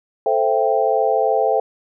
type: chord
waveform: sine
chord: A minor seventh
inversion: none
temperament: equal with one note detuned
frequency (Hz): 440 / 523.3 / 670.8 / 784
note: A4 / C5 / E5 / G5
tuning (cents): 0 / 0 / +30 / 0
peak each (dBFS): -20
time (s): 0.26-1.6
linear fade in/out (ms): 2
effects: none